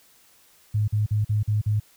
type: tone bursts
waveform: sine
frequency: 105.8 Hz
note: G#2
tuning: 33 cents sharp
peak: -19 dBFS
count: 6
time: 0.74-1.8 s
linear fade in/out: 10 ms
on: 140 ms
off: 44 ms
effects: white hiss -57 dBFS RMS until 1.96 s